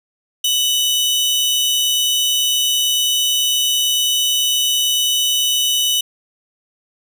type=tone pair together; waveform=sawtooth; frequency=2977 / 3738 Hz; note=F#7 / A#7; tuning=+10 / +4 cents; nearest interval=major third; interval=394 cents; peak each=-12 / -20 dBFS; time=0.44-6.01 s; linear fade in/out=5 ms; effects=none